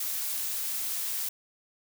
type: noise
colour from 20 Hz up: blue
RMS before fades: -32 dBFS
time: 0-1.29 s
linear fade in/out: 5 ms
effects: none